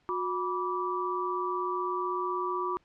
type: tone cluster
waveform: sine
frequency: 362.7 / 978 / 1162 Hz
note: F#4 / B5 / D6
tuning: -34 / -17 / -19 cents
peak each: -33 / -34 / -32 dBFS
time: 0.09-2.77 s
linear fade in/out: 0 ms
effects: pink hiss -68 dBFS RMS until 2.84 s + low-pass 4000 Hz 12 dB/octave